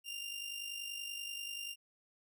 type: tone with amplitude modulation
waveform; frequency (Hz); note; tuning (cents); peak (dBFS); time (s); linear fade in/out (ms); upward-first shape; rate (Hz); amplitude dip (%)
sawtooth; 2794; F7; 0; -35; 0.04-1.76; 50; sine; 50.4; 55
effects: none